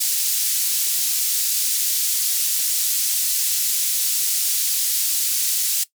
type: band-pass noise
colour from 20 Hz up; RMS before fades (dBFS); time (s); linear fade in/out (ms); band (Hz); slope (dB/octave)
white; -21; 0-5.84; 10; 4500 to 15000; 12
effects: noise-tail reverb RT60 0.1 s tail -17 dB re dry